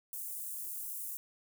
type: high-pass noise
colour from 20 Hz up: white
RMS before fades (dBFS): -41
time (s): 0.13-1.17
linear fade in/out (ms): 0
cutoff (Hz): 8600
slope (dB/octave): 24
effects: none